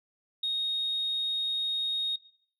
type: tone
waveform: sine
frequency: 3729 Hz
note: A#7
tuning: in tune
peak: -26 dBFS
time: 0.43-2.16 s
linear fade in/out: 5 ms
effects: noise-tail reverb RT60 0.7 s tail -21 dB re dry + tanh soft clip ceiling -23 dBFS